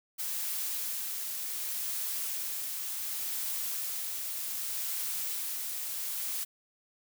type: noise with tremolo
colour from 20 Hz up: blue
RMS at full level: -34 dBFS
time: 0.18-6.45 s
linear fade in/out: 20 ms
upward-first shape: sine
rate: 0.67 Hz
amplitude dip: 25%
effects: none